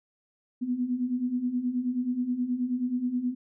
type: beating tone pair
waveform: sine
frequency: 241.7 / 251.1 Hz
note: B3 / B3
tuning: -37 / +29 cents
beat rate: 9.4 Hz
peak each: -32 / -27 dBFS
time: 0.61-3.35 s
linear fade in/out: 20 ms
effects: none